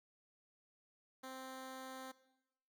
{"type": "tone", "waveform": "10% pulse", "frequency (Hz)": 261.6, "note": "C4", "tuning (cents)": 0, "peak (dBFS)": -39, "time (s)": [1.23, 2.12], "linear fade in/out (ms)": 10, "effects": ["noise-tail reverb RT60 0.9 s tail -18 dB re dry"]}